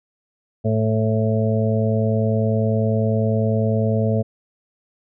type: harmonic tone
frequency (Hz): 110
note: A2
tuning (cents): 0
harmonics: 1 / 2 / 4 / 5 / 6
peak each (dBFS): -19 / -22 / -25 / -26 / -27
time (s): 0.64-4.23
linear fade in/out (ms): 20
effects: none